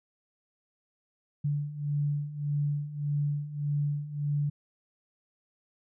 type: beating tone pair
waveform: sine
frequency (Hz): 144.5 / 146.2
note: D3 / D3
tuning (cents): -28 / -7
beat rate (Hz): 1.7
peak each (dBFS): -33 / -29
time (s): 1.44-4.5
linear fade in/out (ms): 10
effects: none